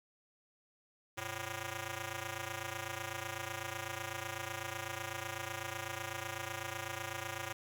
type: ring-modulated tone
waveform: 5% pulse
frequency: 220 Hz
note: A3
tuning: in tune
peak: -25 dBFS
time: 1.17-7.53 s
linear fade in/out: 5 ms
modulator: 316 Hz
effects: none